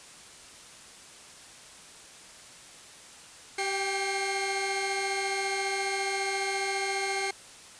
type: tone cluster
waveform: sawtooth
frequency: 388.2 / 791 / 2145 Hz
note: G4 / G5 / C7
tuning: -17 / +15 / +42 cents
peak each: -29 dBFS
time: 3.58-7.31 s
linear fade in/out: 5 ms
effects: white hiss -49 dBFS RMS until 7.79 s + resampled to 22050 Hz